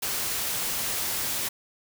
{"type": "noise", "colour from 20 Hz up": "white", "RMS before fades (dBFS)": -29, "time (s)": [0.02, 1.49], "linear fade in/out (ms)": 10, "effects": []}